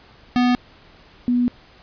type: tone pair in turn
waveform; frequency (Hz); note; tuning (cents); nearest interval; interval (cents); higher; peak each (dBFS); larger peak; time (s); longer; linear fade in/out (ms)
square / sine; 246.9 / 244.6; B3 / B3; 0 / -16; unison; 16; first; -15; neither; 0.36-0.55 / 1.28-1.48; second; 0
effects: pink hiss -49 dBFS RMS until 1.82 s + resampled to 11025 Hz